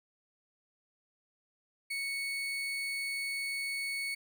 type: tone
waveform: 35% pulse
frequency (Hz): 2217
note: C#7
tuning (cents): 0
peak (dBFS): -32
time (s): 1.9-4.15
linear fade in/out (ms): 10
effects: none